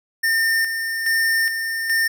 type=tone with tremolo; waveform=square; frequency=1811 Hz; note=A6; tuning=49 cents sharp; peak=-17 dBFS; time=0.23-2.08 s; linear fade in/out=10 ms; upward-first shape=square; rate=1.2 Hz; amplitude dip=50%; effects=none